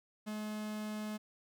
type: tone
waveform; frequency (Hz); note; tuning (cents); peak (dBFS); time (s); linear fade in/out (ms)
45% pulse; 213; G#3; +44; -38; 0.26-1.18; 20
effects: none